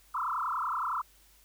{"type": "tone with frequency modulation", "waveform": "sine", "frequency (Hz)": 1174.7, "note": "D6", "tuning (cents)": 0, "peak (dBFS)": -29, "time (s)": [0.14, 1.02], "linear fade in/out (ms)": 10, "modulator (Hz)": 30.7, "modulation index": 6.5, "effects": ["added 50 Hz sine -63 dBFS peak until 1.44 s", "white hiss -62 dBFS RMS until 1.44 s"]}